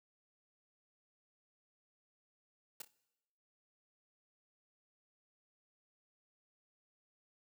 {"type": "noise with echo", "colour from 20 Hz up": "white", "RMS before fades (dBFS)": -44, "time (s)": [2.8, 2.82], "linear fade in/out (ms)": 5, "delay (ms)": 29, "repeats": 3, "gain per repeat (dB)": -11, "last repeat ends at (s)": 2.907, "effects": ["noise-tail reverb RT60 1.0 s tail -21 dB re dry", "high-pass 150 Hz 12 dB/octave"]}